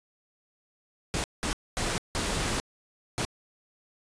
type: noise bursts at uneven times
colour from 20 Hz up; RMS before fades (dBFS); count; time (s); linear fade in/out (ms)
pink; -29; 5; 1.14-1.24 / 1.43-1.53 / 1.77-1.98 / 2.15-2.6 / 3.18-3.25; 0
effects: resampled to 22050 Hz